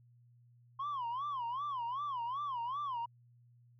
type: tone with vibrato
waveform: sine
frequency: 1046.5 Hz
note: C6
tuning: in tune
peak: -33 dBFS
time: 0.79-3.06 s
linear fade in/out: 10 ms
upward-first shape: sine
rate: 2.6 Hz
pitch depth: 210 cents each way
effects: tanh soft clip ceiling -34 dBFS + added 120 Hz sine -61 dBFS peak until 3.79 s